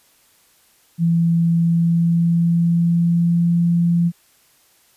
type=tone with pitch glide; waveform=sine; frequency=167.8 to 171.03 Hz; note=E3 to F3; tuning=+31 to -36 cents; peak=-13 dBFS; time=0.98-4.12 s; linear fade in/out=50 ms; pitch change=+33 cents; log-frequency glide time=1.57-3.57 s; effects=white hiss -56 dBFS RMS until 4.96 s + resampled to 32000 Hz